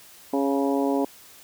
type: harmonic tone with a mistuned harmonic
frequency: 138.59 Hz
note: C#3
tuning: in tune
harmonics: 2 / 3 / 4 / 5 / 6 / 7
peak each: -23 / -27 / -29 / -31 / -33 / -34 dBFS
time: 0.33-1.05 s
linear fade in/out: 5 ms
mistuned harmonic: 6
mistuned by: +20 cents
effects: white hiss -49 dBFS RMS until 1.43 s